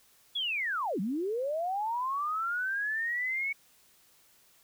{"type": "linear two-way sweep", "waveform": "sine", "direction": "down then up", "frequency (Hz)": [3444, 174.9, 2238], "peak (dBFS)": -29, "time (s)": [0.35, 3.53], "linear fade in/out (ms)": 10, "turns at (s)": 1, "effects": ["white hiss -63 dBFS RMS until 4.63 s"]}